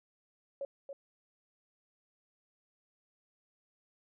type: tone with echo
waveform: sine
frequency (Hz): 554.4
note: C#5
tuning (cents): 0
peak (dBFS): -35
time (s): 0.61-0.65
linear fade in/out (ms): 2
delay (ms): 280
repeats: 1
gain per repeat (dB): -6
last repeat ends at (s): 0.93
effects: none